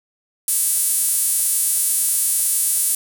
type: tone with high-pass filter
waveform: sawtooth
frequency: 329 Hz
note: E4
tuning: 3 cents flat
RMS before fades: -19 dBFS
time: 0.48-2.95 s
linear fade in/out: 2 ms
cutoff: 9800 Hz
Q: 2.7
effects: none